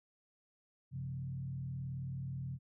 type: tone with frequency modulation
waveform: sine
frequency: 132.5 Hz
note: C3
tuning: 22 cents sharp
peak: -38 dBFS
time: 0.91-2.59 s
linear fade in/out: 50 ms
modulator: 38.7 Hz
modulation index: 0.71
effects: none